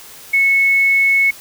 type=tone; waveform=sine; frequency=2200 Hz; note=C#7; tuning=14 cents flat; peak=-10 dBFS; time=0.33-1.31 s; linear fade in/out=10 ms; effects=white hiss -38 dBFS RMS until 1.4 s